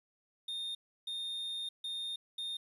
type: tone bursts at uneven times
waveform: triangle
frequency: 3658 Hz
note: A#7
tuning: 33 cents flat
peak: -35 dBFS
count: 4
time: 0.48-0.75 / 1.07-1.69 / 1.84-2.16 / 2.38-2.57 s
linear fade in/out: 5 ms
effects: resampled to 32000 Hz + 11-bit